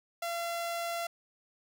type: tone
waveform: sawtooth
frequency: 682 Hz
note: F5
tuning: 41 cents flat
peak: -29 dBFS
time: 0.22-1.07 s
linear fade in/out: 5 ms
effects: none